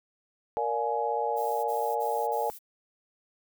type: chord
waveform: sine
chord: Bb dominant seventh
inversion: none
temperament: just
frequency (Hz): 466.2 / 582.7 / 699.2 / 839.1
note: Bb4 / D5 / F5 / Ab5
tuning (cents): 0 / -14 / +2 / +18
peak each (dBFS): -31 / -34 / -34 / -29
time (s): 0.57-2.5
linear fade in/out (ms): 0
type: noise bursts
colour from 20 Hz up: violet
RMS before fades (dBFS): -45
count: 4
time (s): 1.36-2.591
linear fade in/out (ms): 20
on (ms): 280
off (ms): 37
effects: none